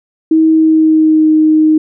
sine tone with pitch glide, 318.8 to 311.3 Hz, D#4 to D#4, +42 to +1 cents, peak -5 dBFS, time 0.31-1.78 s, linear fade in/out 5 ms, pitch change -41 cents, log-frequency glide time 0.5-1.3 s, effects none

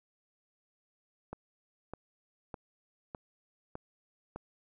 click train, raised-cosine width 1 ms, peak -26 dBFS, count 6, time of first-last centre 1.33-4.36 s, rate 1.65 Hz, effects none

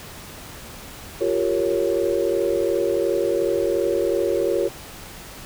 sine chord, G half-diminished seventh, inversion third, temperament equal with one note detuned, 349.2 / 392 / 463.2 / 554.4 Hz, F4 / G4 / Bb4 / Db5, 0 / 0 / -11 / 0 cents, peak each -24 dBFS, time 1.2-4.69 s, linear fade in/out 20 ms, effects pink hiss -39 dBFS RMS until 5.45 s

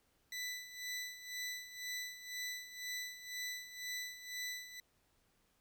20% pulse tone with tremolo, 1987 Hz, B6, 10 cents sharp, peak -34 dBFS, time 0.32-4.8 s, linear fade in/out 2 ms, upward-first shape sine, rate 2 Hz, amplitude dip 75%, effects pink hiss -75 dBFS RMS until 5.6 s

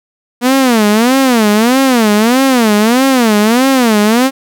sawtooth tone with vibrato, 236.6 Hz, A#3, 26 cents sharp, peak -3 dBFS, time 0.41-4.31 s, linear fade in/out 50 ms, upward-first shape sine, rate 1.6 Hz, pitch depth 230 cents each way, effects none

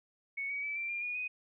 sine tone with pitch steps, 2217 / 2261 / 2306 / 2352 / 2398 / 2446 / 2494 Hz, C#7 / C#7 / D7 / D7 / D7 / D#7 / D#7, 0 / +34 / -32 / +2 / +36 / -30 / +3 cents, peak -34 dBFS, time 0.37-1.28 s, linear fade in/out 10 ms, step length 130 ms, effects none

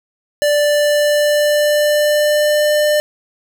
square tone with pitch glide, 587.3 to 598.6 Hz, D5 to D5, 0 to +33 cents, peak -12 dBFS, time 0.42-3 s, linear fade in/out 0 ms, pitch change +33 cents, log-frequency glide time 0.53-2.74 s, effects none

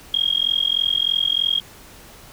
sine tone with amplitude modulation, 3255 Hz, G#7, 36 cents flat, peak -13 dBFS, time 0.14-1.6 s, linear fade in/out 2 ms, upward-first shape sine, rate 43.2 Hz, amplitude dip 100%, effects pink hiss -44 dBFS RMS until 2.32 s

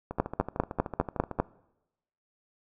two click trains, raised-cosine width 1 ms, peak -9 / -20 dBFS, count 7 / 18, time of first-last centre 0.2-1.4 / 0.11-1.388 s, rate 5 / 13.3 Hz, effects noise-tail reverb RT60 0.9 s tail -22 dB re dry

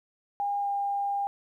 sine tone with pitch glide, 809 to 802.9 Hz, G#5 to G5, -46 to +41 cents, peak -26 dBFS, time 0.4-1.27 s, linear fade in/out 0 ms, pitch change -13 cents, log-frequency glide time 0.6-0.68 s, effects 11-bit

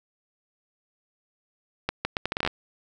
accelerating click train, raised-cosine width 0.3 ms, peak -9 dBFS, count 11, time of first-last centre 1.89-2.475 s, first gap 160 ms, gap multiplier 0.74, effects none

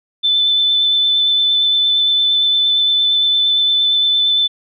sine tone with vibrato, 3520 Hz, A7, in tune, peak -11 dBFS, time 0.23-4.48 s, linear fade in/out 20 ms, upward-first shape triangle, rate 8.7 Hz, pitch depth 14 cents each way, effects none

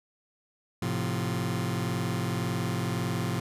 sawtooth chord, F major, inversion first, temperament just, 109.13 / 130.96 / 174.61 Hz, A2 / C3 / F3, -14 / +2 / 0 cents, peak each -28 dBFS, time 0.82-3.4 s, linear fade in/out 5 ms, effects resampled to 32000 Hz

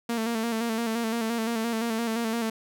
sawtooth tone with vibrato, 228.2 Hz, A#3, 37 cents flat, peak -22 dBFS, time 0.09-2.5 s, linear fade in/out 5 ms, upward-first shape square, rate 5.8 Hz, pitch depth 44 cents each way, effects none

